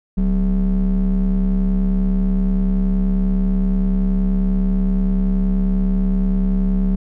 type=ring-modulated tone; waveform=triangle; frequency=112 Hz; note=A2; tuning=31 cents sharp; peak=-9 dBFS; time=0.17-6.96 s; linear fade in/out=10 ms; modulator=76.8 Hz; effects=none